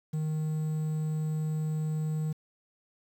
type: tone with quantisation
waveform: triangle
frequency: 155.1 Hz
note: D#3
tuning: 5 cents flat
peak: -26 dBFS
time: 0.13-2.33 s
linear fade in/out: 10 ms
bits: 9
effects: none